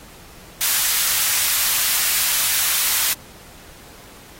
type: high-pass noise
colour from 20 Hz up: white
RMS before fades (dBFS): -19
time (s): 0.61-3.13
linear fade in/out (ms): 0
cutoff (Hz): 1200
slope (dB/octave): 12
effects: pink hiss -44 dBFS RMS until 4.39 s + AAC 48 kbps